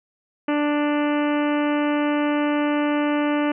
harmonic tone, 294.4 Hz, D4, 4 cents sharp, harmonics 1 / 2 / 3 / 4 / 5 / 6 / 7 / 8 / 9 / 10, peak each -20 / -26 / -30 / -32 / -34 / -36 / -37 / -38 / -39 / -40 dBFS, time 0.48-3.52 s, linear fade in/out 5 ms, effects none

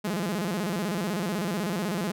sawtooth tone with vibrato, 189.4 Hz, F#3, 41 cents sharp, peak -23 dBFS, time 0.04-2.12 s, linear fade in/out 10 ms, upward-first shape square, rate 16 Hz, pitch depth 180 cents each way, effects none

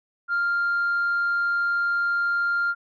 sine tone, 1396.9 Hz, F6, in tune, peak -19 dBFS, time 0.28-2.75 s, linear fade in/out 50 ms, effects tanh soft clip ceiling -18 dBFS

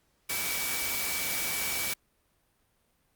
sine tone in noise, 2288 Hz, D7, 46 cents flat, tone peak -36 dBFS, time 0.29-1.94 s, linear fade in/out 10 ms, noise white, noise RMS -32 dBFS, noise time 0.29-1.94 s, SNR -7 dB, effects pink hiss -71 dBFS RMS until 3.15 s + Opus 48 kbps

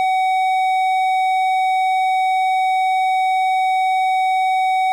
sine tone with hard clipping, 753 Hz, F#5, 30 cents sharp, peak -16 dBFS, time 0-4.92 s, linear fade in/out 0 ms, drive 8 dB, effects none

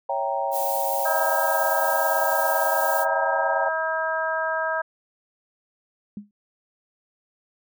sine chord, C# diminished seventh, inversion none, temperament equal, 554.4 / 659.3 / 784 / 932.3 Hz, C#5 / E5 / G5 / Bb5, 0 / 0 / 0 / 0 cents, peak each -28 / -31 / -27 / -28 dBFS, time 0.09-3.69 s, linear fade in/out 5 ms
violet noise, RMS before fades -30 dBFS, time 0.51-3.06 s, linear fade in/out 50 ms
harmonic tone, 320.7 Hz, E4, 48 cents flat, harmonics 2 / 3 / 4 / 5, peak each -27 / -29 / -30 / -27 dBFS, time 1.05-4.82 s, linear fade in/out 10 ms
sine tone with exponential decay, 205.7 Hz, G#3, 16 cents flat, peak -28 dBFS, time 6.17-6.31 s, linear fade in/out 2 ms, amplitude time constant 29 ms
effects none

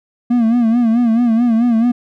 triangle tone with vibrato, 233.1 Hz, A#3, in tune, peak -8 dBFS, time 0.3-1.92 s, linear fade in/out 10 ms, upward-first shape sine, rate 4.6 Hz, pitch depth 89 cents each way, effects none

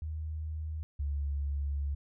sine tone, 78 Hz, D#2, 5 cents sharp, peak -34 dBFS, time 0.02-0.83 s, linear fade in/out 0 ms
sine tone with pitch glide, 71.5 to 70.92 Hz, D2 to C#2, -46 to +40 cents, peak -30 dBFS, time 0.99-1.95 s, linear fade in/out 10 ms, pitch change -14 cents, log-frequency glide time 1.2-1.26 s
effects none

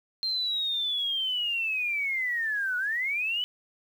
sine linear two-way sweep, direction down then up, 4186 to 1447 to 3015 Hz, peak -26 dBFS, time 0.23-3.44 s, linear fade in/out 0 ms, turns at 2.77 s, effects 9-bit

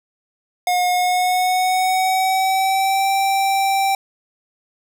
square tone with pitch glide, 720 to 780.6 Hz, F#5 to G5, -47 to -8 cents, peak -16 dBFS, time 0.67-3.95 s, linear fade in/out 2 ms, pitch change +139 cents, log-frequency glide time 0.89-3.1 s, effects none

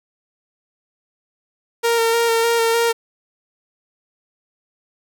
sawtooth tone with vibrato, 461.4 Hz, A#4, 18 cents flat, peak -11 dBFS, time 1.83-2.93 s, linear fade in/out 20 ms, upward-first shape square, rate 3.3 Hz, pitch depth 17 cents each way, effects none

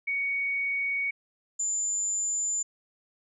sine tone pair in turn, 2236 / 7099 Hz, C#7 / A8, +14 / +14 cents, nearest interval octave + minor sixth, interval 2000 cents, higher second, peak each -26 dBFS, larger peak neither, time 0.07-1.11 / 1.59-2.63 s, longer neither, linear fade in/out 10 ms, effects none

